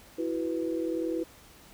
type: chord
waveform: sine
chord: E suspended second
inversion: none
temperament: equal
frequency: 329.6 / 370 / 493.9 Hz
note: E4 / F#4 / B4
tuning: 0 / 0 / 0 cents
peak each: -30 / -35 / -34 dBFS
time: 0.18-1.24 s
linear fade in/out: 10 ms
effects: pink hiss -54 dBFS RMS until 1.73 s